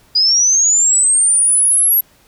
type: linear sweep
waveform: sine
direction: up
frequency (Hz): 4869 to 11640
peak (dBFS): -9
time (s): 0.15-2.01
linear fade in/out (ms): 10
effects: pink hiss -51 dBFS RMS until 2.27 s